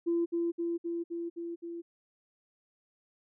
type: tone with echo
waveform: sine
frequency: 339.5 Hz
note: F4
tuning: 49 cents flat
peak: -25 dBFS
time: 0.06-0.26 s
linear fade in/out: 20 ms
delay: 260 ms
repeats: 6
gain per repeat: -2 dB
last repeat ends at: 1.82 s
effects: tanh soft clip ceiling -21 dBFS